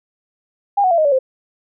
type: tone with pitch steps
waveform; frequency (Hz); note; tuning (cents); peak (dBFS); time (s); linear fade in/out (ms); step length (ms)
sine; 807 / 740 / 678.6 / 622.3 / 570.6 / 523.3; G#5 / F#5 / F5 / D#5 / C#5 / C5; -50 / 0 / -50 / 0 / +50 / 0; -11; 0.77-1.19; 10; 70
effects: none